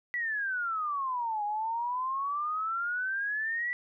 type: exponential two-way sweep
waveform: sine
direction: down then up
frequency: 1972 to 820 to 1972 Hz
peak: -29 dBFS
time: 0.14-3.73 s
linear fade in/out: 0 ms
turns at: 1.44 s
effects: none